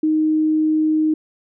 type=tone; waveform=sine; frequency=311.1 Hz; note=D#4; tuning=in tune; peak=-14 dBFS; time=0.03-1.14 s; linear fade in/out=5 ms; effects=none